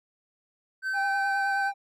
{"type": "tone", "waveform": "triangle", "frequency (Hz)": 1540, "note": "G6", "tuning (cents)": -31, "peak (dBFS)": -25, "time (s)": [0.82, 1.72], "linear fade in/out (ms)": 50}
{"type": "tone with vibrato", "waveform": "triangle", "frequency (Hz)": 794, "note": "G5", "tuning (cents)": 22, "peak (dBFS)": -25, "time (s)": [0.93, 1.74], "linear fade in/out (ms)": 50, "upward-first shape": "triangle", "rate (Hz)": 9.5, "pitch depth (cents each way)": 24}
{"effects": []}